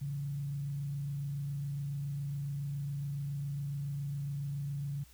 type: tone with frequency modulation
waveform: sine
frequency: 141.6 Hz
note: C#3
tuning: 37 cents sharp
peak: -34 dBFS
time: 0.01-5.04 s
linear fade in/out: 10 ms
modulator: 27.2 Hz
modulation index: 0.3
effects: added 60 Hz sine -58 dBFS peak until 5.13 s + white hiss -62 dBFS RMS until 5.13 s